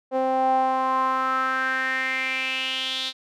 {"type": "tone with band-pass filter sweep", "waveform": "sawtooth", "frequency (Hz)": 261.6, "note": "C4", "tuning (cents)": 0, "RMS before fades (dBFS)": -24, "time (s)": [0.11, 3.13], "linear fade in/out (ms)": 50, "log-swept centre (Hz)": [610, 3800], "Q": 5.5, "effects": []}